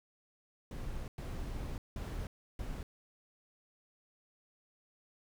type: noise bursts at uneven times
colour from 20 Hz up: brown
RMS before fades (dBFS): -40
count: 4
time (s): 0.71-1.08 / 1.18-1.78 / 1.96-2.27 / 2.59-2.83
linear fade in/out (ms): 2
effects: none